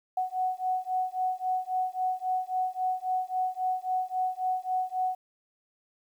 sine beating tone pair, 740 / 743.7 Hz, F#5 / F#5, 0 / +9 cents, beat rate 3.7 Hz, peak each -30 dBFS, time 0.17-5.15 s, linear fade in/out 5 ms, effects 10-bit

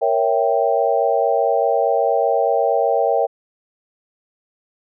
sine chord, A# diminished seventh, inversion none, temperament equal, 466.2 / 554.4 / 659.3 / 784 Hz, A#4 / C#5 / E5 / G5, 0 / 0 / 0 / 0 cents, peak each -20 dBFS, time 0.01-3.27 s, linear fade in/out 20 ms, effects none

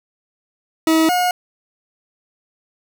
40% pulse tone pair in turn, 320.9 / 720.4 Hz, E4 / F#5, -46 / -46 cents, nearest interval octave + major second, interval 1400 cents, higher second, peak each -11 / -14 dBFS, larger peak first, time 0.87-1.09 / 1.09-1.31 s, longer neither, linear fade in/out 2 ms, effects none

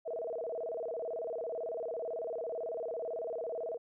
sine tone with vibrato, 554.4 Hz, C#5, in tune, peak -35 dBFS, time 0.05-3.78 s, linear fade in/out 20 ms, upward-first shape square, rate 18 Hz, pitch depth 280 cents each way, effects none

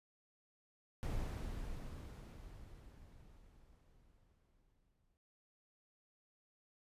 brown noise with exponential decay, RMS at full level -39 dBFS, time 1.03-5.17 s, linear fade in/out 0 ms, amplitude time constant 900 ms, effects noise-tail reverb RT60 0.9 s tail -25 dB re dry + resampled to 32000 Hz

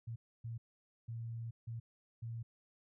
sine tone bursts at uneven times, 115.3 Hz, A#2, 19 cents flat, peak -40 dBFS, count 5, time 0.07-0.16 / 0.44-0.58 / 1.08-1.51 / 1.67-1.8 / 2.22-2.43 s, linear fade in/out 10 ms, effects none

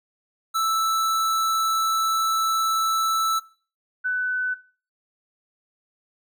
square / sine tone pair in turn, 1318.5 / 1500.3 Hz, E6 / F#6, 0 / +24 cents, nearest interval major second, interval 224 cents, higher second, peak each -21 / -21 dBFS, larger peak neither, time 0.54-3.4 / 4.04-4.55 s, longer first, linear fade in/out 20 ms, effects noise-tail reverb RT60 0.4 s tail -20 dB re dry

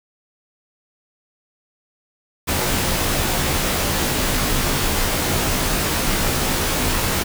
pink noise with comb filter, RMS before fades -20 dBFS, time 2.47-7.24 s, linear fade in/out 20 ms, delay 18 ms, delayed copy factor -0.95, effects none

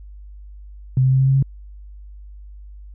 sine tone with pitch steps, 129.8 / 131.01 / 132.22 / 133.45 / 134.69 / 135.94 Hz, C3 / C3 / C3 / C3 / C#3 / C#3, -13 / +3 / +19 / +35 / -49 / -33 cents, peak -12 dBFS, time 0.97-1.426 s, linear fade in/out 2 ms, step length 76 ms, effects added 50 Hz sine -36 dBFS peak until 2.94 s

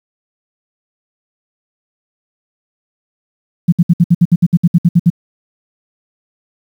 sine tone bursts, 172.1 Hz, F3, 25 cents flat, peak -4 dBFS, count 14, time 3.68-5.102 s, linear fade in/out 10 ms, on 44 ms, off 62 ms, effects 7-bit

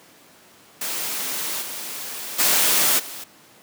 white noise with level steps, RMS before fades -27 / -32 / -18 / -35 dBFS, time 0.81-3.24 s, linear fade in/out 5 ms, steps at 1.61 / 2.38 / 2.98 s, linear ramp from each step 20 ms, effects pink hiss -50 dBFS RMS until 3.62 s + high-pass 200 Hz 12 dB/octave

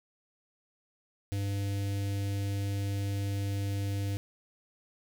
square tone with notch filter, 99.7 Hz, G2, 30 cents sharp, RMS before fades -32 dBFS, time 1.32-4.17 s, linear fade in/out 0 ms, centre 1100 Hz, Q 0.65, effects none

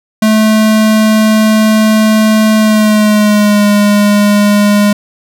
square tone with pitch glide, 217 to 205.9 Hz, A3 to G#3, -24 to -15 cents, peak -6 dBFS, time 0.22-4.93 s, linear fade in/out 5 ms, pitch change -91 cents, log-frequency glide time 2.57-3.66 s, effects none

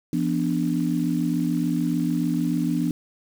sine chord, B diminished, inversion second, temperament equal with one note detuned, 170.23 / 246.9 / 293.7 Hz, F3 / B3 / D4, -44 / 0 / 0 cents, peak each -25 dBFS, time 0.13-2.91 s, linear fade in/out 2 ms, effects 7-bit

